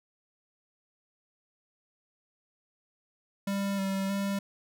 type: tone with vibrato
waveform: square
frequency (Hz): 196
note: G3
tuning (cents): 0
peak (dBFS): -29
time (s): 3.47-4.39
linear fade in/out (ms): 5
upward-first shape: square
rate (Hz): 1.6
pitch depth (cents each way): 19
effects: none